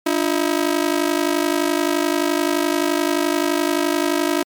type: ring-modulated tone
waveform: sawtooth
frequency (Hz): 321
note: E4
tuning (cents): -46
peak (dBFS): -10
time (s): 0.06-4.43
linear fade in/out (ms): 5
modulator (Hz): 25.8
effects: MP3 96 kbps